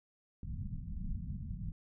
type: low-pass noise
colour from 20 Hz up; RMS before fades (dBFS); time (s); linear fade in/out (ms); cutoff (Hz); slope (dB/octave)
pink; -40; 0.43-1.72; 2; 210; 48
effects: none